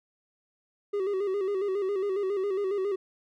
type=tone with vibrato; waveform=triangle; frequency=392.5 Hz; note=G4; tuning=2 cents sharp; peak=-24 dBFS; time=0.93-2.96 s; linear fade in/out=10 ms; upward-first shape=square; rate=7.3 Hz; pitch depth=67 cents each way; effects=none